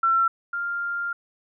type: tone pair in turn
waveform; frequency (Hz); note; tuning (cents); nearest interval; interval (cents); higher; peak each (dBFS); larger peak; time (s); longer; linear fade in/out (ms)
sine; 1351 / 1397; E6 / F6; +42 / 0; minor second; 58; second; -17 / -25; first; 0.03-0.28 / 0.53-1.13; second; 5
effects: none